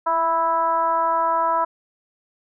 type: tone with frequency modulation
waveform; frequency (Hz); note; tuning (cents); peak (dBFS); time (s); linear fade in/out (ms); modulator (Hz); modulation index
sine; 987.8; B5; 0; -17; 0.06-1.65; 10; 327; 0.92
effects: none